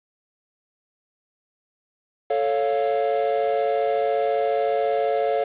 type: chord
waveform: triangle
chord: A augmented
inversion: none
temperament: equal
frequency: 440 / 554.4 / 698.5 Hz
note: A4 / C#5 / E#5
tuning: 0 / 0 / 0 cents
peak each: -22 dBFS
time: 2.3-5.44 s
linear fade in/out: 5 ms
effects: resampled to 8000 Hz + 7-bit